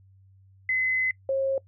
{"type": "tone pair in turn", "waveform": "sine", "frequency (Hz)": [2036, 539.3], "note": ["C7", "C#5"], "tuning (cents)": [-48, -48], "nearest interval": "octave + major seventh", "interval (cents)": 2300, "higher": "first", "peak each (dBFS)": [-22, -22], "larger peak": "neither", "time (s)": [[0.69, 1.11], [1.29, 1.58]], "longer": "first", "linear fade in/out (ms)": 2, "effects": ["noise-tail reverb RT60 0.1 s tail -23 dB re dry", "added 96 Hz sine -53 dBFS peak until 1.67 s"]}